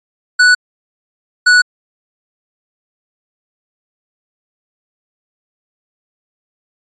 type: tone pair in turn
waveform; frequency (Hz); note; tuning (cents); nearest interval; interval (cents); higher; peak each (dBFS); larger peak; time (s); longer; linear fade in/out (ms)
square; 1480 / 1474; F#6 / F#6; 0 / -7; unison; 7; first; -6; neither; 0.39-0.55 / 1.46-1.62; neither; 10
effects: resampled to 16000 Hz